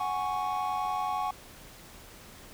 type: chord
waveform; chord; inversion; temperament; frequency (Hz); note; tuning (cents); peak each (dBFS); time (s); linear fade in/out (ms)
triangle; F# suspended second; none; equal; 740 / 830.6 / 1108.7; F#5 / G#5 / C#6; 0 / 0 / 0; -31; 0-1.31; 5
effects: pink hiss -50 dBFS RMS until 2.53 s